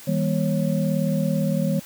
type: tone cluster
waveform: sine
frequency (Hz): 160.1 / 198 / 239.2 / 548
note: D#3 / G3 / A#3 / C#5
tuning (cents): +50 / +18 / +45 / -20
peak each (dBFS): -23 / -24 / -27 / -28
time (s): 0.07-1.8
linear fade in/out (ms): 10
effects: white hiss -43 dBFS RMS until 1.85 s